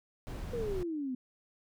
brown noise, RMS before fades -39 dBFS, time 0.27-0.83 s, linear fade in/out 0 ms
sine exponential sweep, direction down, 490.6 to 246.9 Hz, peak -33 dBFS, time 0.53-1.15 s, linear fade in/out 5 ms
effects none

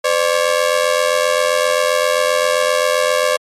sawtooth ring-modulated tone, 554.4 Hz, C#5, in tune, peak -6 dBFS, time 0.04-3.37 s, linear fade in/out 10 ms, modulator 43.8 Hz, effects low-pass 11000 Hz 12 dB/octave + MP3 64 kbps

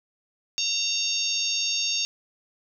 harmonic tone, 919 Hz, A#5, 25 cents flat, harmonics 3 / 4 / 5 / 6 / 7, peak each -30 / -30 / -30 / -30 / -30 dBFS, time 0.58-2.05 s, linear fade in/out 0 ms, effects none

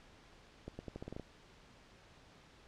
accelerating click train, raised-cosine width 2 ms, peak -30 dBFS, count 9, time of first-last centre 0.68-1.197 s, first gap 110 ms, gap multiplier 0.84, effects pink hiss -61 dBFS RMS until 2.67 s + low-pass 5000 Hz 12 dB/octave

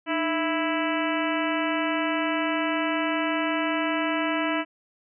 harmonic tone with a mistuned harmonic, 329.6 Hz, E4, in tune, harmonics 1 / 2 / 3 / 4 / 5 / 6 / 7 / 8 / 9, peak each -27 / -30 / -32 / -33 / -34 / -35 / -35 / -36 / -37 dBFS, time 0.06-4.65 s, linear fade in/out 50 ms, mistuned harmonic 1, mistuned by -120 cents, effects none

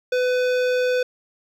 sine tone with hard clipping, 501 Hz, B4, 25 cents sharp, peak -20 dBFS, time 0.12-1.03 s, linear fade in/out 5 ms, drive 16 dB, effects none

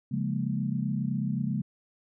sine chord, Bb minor seventh, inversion first, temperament equal with one note detuned, 138.59 / 174.61 / 205.4 / 233.1 Hz, Db3 / F3 / Ab3 / Bb3, 0 / 0 / -19 / 0 cents, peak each -31 / -34 / -31 / -34 dBFS, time 0.11-1.62 s, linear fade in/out 10 ms, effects none

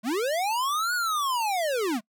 square linear two-way sweep, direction up then down, 197.3 to 1480 to 197.3 Hz, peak -25 dBFS, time 0.03-2.01 s, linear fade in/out 50 ms, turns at 0.94 s, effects noise-tail reverb RT60 0.1 s tail -26 dB re dry

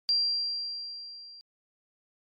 sine tone with level ramp, 4742 Hz, D8, 16 cents sharp, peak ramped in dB -21 to -46 dBFS, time 0.09-1.41 s, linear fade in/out 0 ms, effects MP3 96 kbps

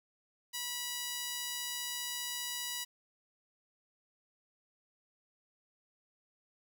sawtooth tone with high-pass filter, 975 Hz, B5, 23 cents flat, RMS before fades -39 dBFS, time 0.53-2.85 s, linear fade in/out 20 ms, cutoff 3200 Hz, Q 0.69, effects none

